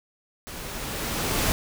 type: noise with level ramp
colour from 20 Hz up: pink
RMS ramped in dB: -38 to -23 dBFS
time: 0.47-1.52 s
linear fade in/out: 0 ms
effects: none